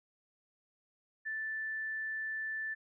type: tone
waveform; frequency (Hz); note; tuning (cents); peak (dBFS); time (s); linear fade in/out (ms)
sine; 1760; A6; 0; -35; 1.25-2.75; 20
effects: none